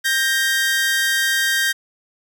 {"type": "tone pair together", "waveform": "sawtooth", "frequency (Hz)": [1585.1, 1864.7], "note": ["G6", "A#6"], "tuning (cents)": [19, 0], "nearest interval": "minor third", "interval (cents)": 281, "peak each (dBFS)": [-15, -17], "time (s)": [0.04, 1.73], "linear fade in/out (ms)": 20, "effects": []}